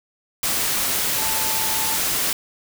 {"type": "tone in noise", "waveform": "sine", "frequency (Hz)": 880, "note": "A5", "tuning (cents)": 0, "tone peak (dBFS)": -30, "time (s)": [1.18, 1.96], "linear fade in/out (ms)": 2, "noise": "white", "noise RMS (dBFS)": -22, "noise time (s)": [0.43, 2.33], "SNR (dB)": -11, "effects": []}